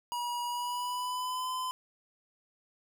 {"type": "tone with pitch glide", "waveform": "square", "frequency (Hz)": [963, 1019.7], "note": ["B5", "C6"], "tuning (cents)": [-44, -45], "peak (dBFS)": -33, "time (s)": [0.12, 1.71], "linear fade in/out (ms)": 0, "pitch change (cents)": 99, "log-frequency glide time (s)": [0.46, 1.5], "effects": []}